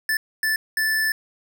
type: tone bursts at uneven times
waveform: square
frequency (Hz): 1754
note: A6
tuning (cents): -6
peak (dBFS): -20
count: 3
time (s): 0.09-0.17 / 0.43-0.56 / 0.77-1.12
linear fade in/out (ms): 2
effects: none